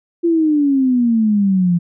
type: exponential sweep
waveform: sine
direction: down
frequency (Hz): 345 to 169.9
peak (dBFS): -11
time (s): 0.23-1.79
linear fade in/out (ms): 20
effects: none